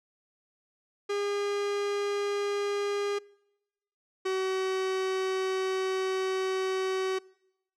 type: tone pair in turn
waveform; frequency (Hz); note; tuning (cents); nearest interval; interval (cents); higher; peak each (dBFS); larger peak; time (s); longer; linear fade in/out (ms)
45% pulse; 406.2 / 378.2; G#4 / F#4; -38 / +38; minor second; 124; first; -28 / -27; second; 1.09-3.19 / 4.25-7.19; second; 10
effects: noise-tail reverb RT60 0.9 s tail -25 dB re dry + low-pass 6000 Hz 12 dB/octave